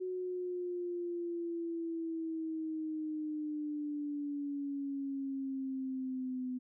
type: exponential sweep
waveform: sine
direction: down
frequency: 370 to 252 Hz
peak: -35 dBFS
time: 0-6.59 s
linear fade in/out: 20 ms
effects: none